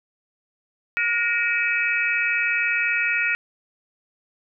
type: tone cluster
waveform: sine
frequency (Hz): 1436 / 1872 / 2312 / 2567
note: F6 / A#6 / D7 / E7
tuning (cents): +48 / +7 / -28 / -47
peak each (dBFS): -25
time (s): 0.97-3.35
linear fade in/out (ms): 0
effects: none